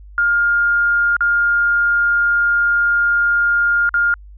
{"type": "tone with dropouts", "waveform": "sine", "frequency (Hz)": 1411, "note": "F6", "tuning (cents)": 17, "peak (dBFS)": -12, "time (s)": [0.18, 4.14], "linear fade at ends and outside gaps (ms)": 1, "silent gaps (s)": [[1.166, 1.207], [3.892, 3.941]], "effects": ["added 50 Hz sine -36 dBFS peak until 4.37 s"]}